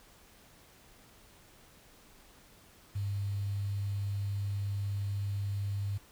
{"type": "tone with quantisation", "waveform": "sine", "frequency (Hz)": 100, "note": "G2", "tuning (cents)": 35, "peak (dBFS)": -31, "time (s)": [2.95, 5.98], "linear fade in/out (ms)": 10, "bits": 9, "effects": ["pink hiss -59 dBFS RMS until 6.11 s"]}